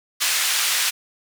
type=band-pass noise; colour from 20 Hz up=pink; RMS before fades=-21 dBFS; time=0.2-0.91 s; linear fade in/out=20 ms; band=2000 to 13000 Hz; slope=12 dB/octave; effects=none